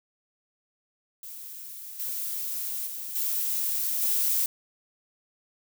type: noise with level steps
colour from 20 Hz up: violet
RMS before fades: -41 / -32 / -36 / -28 / -25 dBFS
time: 1.23-4.46 s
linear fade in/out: 2 ms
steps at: 1.99 / 2.86 / 3.15 / 4.02 s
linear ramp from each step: 10 ms
effects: none